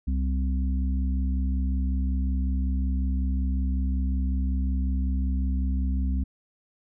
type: harmonic tone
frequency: 65.41 Hz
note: C2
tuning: in tune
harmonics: 1 / 3 / 4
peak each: -23 / -33 / -35 dBFS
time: 0.07-6.24 s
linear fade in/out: 10 ms
effects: none